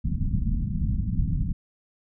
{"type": "low-pass noise", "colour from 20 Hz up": "pink", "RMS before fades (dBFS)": -25, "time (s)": [0.04, 1.53], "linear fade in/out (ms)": 10, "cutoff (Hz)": 230, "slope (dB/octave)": 48, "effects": []}